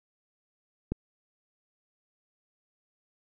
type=click; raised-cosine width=3 ms; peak=-16 dBFS; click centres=0.92 s; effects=none